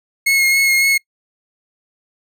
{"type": "tone with vibrato", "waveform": "40% pulse", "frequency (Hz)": 2166, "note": "C#7", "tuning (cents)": -41, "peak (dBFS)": -11, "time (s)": [0.26, 0.98], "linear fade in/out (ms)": 10, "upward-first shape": "sine", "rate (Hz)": 3.6, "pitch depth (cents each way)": 18, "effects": ["noise-tail reverb RT60 0.1 s tail -24 dB re dry"]}